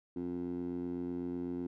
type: tone with band-pass filter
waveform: 15% pulse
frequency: 88 Hz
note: F2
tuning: 14 cents sharp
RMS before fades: -38 dBFS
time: 0.16-1.67 s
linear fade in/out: 5 ms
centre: 300 Hz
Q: 3.5
effects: none